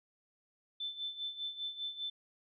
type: tone with tremolo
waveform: sine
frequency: 3529 Hz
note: A7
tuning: 4 cents sharp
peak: -35 dBFS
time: 0.8-2.1 s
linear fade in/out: 5 ms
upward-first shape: sine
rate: 5 Hz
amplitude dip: 75%
effects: none